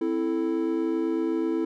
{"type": "chord", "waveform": "triangle", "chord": "A minor", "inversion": "first", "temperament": "equal", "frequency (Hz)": [261.6, 329.6, 440], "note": ["C4", "E4", "A4"], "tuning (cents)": [0, 0, 0], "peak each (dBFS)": [-29, -23, -29], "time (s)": [0.01, 1.65], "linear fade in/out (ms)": 5, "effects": []}